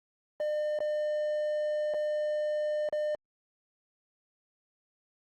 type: tone with dropouts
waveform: triangle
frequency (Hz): 603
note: D5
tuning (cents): +46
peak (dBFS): -26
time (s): 0.4-3.15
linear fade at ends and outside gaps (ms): 1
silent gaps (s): 0.789-0.804 / 1.938-1.943 / 2.889-2.926
effects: Opus 24 kbps